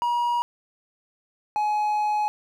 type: tone pair in turn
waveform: triangle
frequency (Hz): 957 / 842.8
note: A#5 / G#5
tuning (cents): +45 / +25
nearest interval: major second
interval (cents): 220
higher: first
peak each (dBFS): -19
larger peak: neither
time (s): 0.02-0.42 / 1.56-2.28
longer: second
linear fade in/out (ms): 0
effects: none